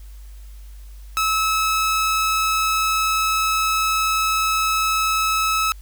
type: tone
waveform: sawtooth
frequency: 1297 Hz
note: E6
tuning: 28 cents flat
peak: -14 dBFS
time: 1.17-5.72 s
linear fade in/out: 0 ms
effects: added 50 Hz sine -36 dBFS peak until 5.81 s + white hiss -54 dBFS RMS until 5.81 s